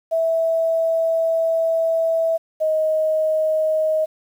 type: tone pair in turn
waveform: sine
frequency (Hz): 655 / 627.2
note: E5 / D#5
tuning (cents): -11 / +14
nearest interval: minor second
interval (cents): 75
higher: first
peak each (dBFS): -16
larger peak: neither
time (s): 0.11-2.38 / 2.6-4.06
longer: first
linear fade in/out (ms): 20
effects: 8-bit